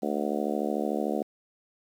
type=harmonic tone; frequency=73.42 Hz; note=D2; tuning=in tune; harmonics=3 / 4 / 5 / 6 / 7 / 8 / 9 / 10; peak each=-32 / -33 / -34 / -35 / -35 / -36 / -37 / -37 dBFS; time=0.02-1.23 s; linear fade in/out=10 ms; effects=9-bit